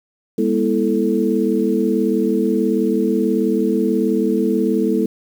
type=tone cluster; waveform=sine; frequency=203.9 / 242.4 / 328.6 / 439.3 Hz; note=G#3 / B3 / E4 / A4; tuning=-32 / -32 / -5 / -3 cents; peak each=-20 dBFS; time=0.38-5.06 s; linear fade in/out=5 ms; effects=7-bit